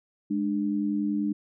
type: tone pair together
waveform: sine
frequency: 207.7 / 298.1 Hz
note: G#3 / D4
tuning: 0 / +26 cents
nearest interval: tritone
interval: 626 cents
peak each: -27 dBFS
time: 0.3-1.33 s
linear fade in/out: 10 ms
effects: none